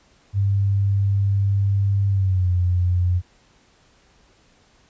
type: tone with pitch glide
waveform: sine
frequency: 99.3 to 89.49 Hz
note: G2 to F2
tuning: +23 to +43 cents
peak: -16 dBFS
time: 0.33-3.22 s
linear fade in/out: 50 ms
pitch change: -180 cents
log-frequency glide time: 2.09-2.51 s
effects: pink hiss -57 dBFS RMS until 4.89 s + resampled to 16000 Hz